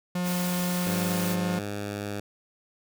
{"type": "tone", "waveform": "45% pulse", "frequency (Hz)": 178.7, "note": "F3", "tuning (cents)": 40, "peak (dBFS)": -26, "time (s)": [0.15, 1.59], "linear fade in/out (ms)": 5}
{"type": "noise", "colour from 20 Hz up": "white", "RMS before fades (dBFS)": -35, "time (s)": [0.23, 1.37], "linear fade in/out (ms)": 50}
{"type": "tone with pitch glide", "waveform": "10% pulse", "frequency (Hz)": [100.7, 102.28], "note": ["G2", "G#2"], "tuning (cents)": [47, -26], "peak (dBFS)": -23, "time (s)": [0.86, 2.2], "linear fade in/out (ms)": 5, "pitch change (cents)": 27, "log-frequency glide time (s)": [1.06, 1.27]}
{"effects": []}